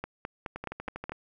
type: two click trains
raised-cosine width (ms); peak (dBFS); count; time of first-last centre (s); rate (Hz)
0.5; -19 / -22; 6 / 8; 0.04-1.095 / 0.56-1.12; 4.74 / 12.5
effects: none